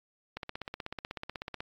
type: click train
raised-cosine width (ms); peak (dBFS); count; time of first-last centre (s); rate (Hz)
0.3; -21; 21; 0.37-1.605; 16.2
effects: AAC 48 kbps